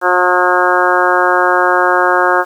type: harmonic tone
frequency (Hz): 180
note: F#3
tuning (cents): -47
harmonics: 2 / 3 / 4 / 5 / 6 / 7 / 8 / 9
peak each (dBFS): -17 / -17 / -17 / -17 / -17 / -17 / -17 / -17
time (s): 0.01-2.45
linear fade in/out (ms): 50
effects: 7-bit